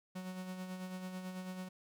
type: tone with tremolo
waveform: 45% pulse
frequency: 184.8 Hz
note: F#3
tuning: 2 cents flat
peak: -40 dBFS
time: 0.15-1.69 s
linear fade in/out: 10 ms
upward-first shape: sine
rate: 9.1 Hz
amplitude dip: 45%
effects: none